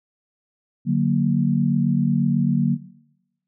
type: chord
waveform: sine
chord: D augmented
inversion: none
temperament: equal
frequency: 146.83 / 185 / 233.1 Hz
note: D3 / F#3 / A#3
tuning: 0 / 0 / 0 cents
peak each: -21 / -21 / -21 dBFS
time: 0.85-2.78 s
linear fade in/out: 50 ms
effects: noise-tail reverb RT60 0.9 s tail -19 dB re dry